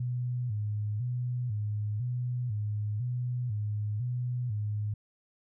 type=tone with vibrato; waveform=sine; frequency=113.9 Hz; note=A#2; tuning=40 cents flat; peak=-29 dBFS; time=0-4.94 s; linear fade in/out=5 ms; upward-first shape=square; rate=1 Hz; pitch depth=140 cents each way; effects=none